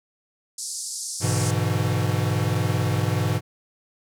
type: band-pass noise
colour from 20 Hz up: white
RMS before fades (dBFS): -32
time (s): 0.58-1.51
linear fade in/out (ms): 5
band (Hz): 4600 to 9900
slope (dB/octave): 48
type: chord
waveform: square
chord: E dominant seventh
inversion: first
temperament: equal with one note detuned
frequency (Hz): 102.22 / 123.47 / 146.83 / 164.81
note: G#2 / B2 / D3 / E3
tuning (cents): -27 / 0 / 0 / 0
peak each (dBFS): -25 / -26 / -31 / -29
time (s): 1.2-3.41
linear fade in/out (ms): 50
effects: none